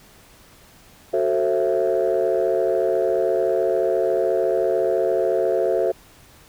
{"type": "chord", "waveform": "sine", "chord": "F# half-diminished seventh", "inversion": "none", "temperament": "just", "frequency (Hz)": [370, 444, 532.8, 666], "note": ["F#4", "A4", "C5", "E5"], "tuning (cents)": [0, 16, 31, 18], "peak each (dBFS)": -22, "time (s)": [1.13, 5.92], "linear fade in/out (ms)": 10, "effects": ["tanh soft clip ceiling -11 dBFS", "pink hiss -50 dBFS RMS until 6.48 s"]}